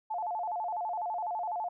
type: tone with vibrato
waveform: sine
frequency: 784 Hz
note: G5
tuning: in tune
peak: -31 dBFS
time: 0.1-1.69 s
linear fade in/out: 10 ms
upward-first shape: square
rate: 12 Hz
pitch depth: 180 cents each way
effects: none